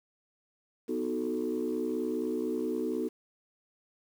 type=chord; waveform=sine; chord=B dominant seventh; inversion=none; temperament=equal; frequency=246.9 / 311.1 / 370 / 440 Hz; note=B3 / D#4 / F#4 / A4; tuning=0 / 0 / 0 / 0 cents; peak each=-34 dBFS; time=0.88-3.09 s; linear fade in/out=20 ms; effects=tanh soft clip ceiling -22 dBFS + 9-bit